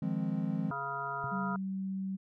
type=chord; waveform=triangle; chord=F minor seventh; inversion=third; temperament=equal; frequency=155.56 / 174.61 / 207.7 / 261.6 Hz; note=Eb3 / F3 / Ab3 / C4; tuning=0 / 0 / 0 / 0 cents; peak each=-35 / -33 / -33 / -36 dBFS; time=0.02-0.71 s; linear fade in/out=5 ms
type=harmonic tone; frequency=139.1 Hz; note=C#3; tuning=6 cents sharp; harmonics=1 / 3 / 5 / 7 / 9 / 10; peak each=-47 / -47 / -42 / -39 / -39 / -40 dBFS; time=0.71-1.56 s; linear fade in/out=2 ms
type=tone with exponential decay; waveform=sine; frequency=131.6 Hz; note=C3; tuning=10 cents sharp; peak=-33 dBFS; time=1.24-1.34 s; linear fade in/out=2 ms; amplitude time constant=21 ms
type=tone; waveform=sine; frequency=191.7 Hz; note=G3; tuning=38 cents flat; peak=-33 dBFS; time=1.31-2.17 s; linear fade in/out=20 ms
effects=none